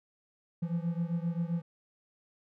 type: beating tone pair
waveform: triangle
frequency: 166.8 / 174.4 Hz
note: E3 / F3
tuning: +21 / -2 cents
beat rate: 7.6 Hz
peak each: -30 / -32 dBFS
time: 0.62-1.62 s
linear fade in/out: 10 ms
effects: none